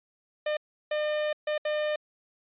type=tone bursts at uneven times; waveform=45% pulse; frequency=604 Hz; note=D5; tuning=48 cents sharp; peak=-26 dBFS; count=4; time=0.46-0.57 / 0.91-1.33 / 1.47-1.58 / 1.65-1.96 s; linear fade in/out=5 ms; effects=resampled to 8000 Hz